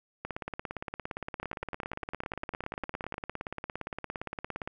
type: two click trains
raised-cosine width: 0.5 ms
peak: -20 / -22 dBFS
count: 78 / 18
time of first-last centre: 0.25-4.675 / 1.43-3.142 s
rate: 17.4 / 9.93 Hz
effects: none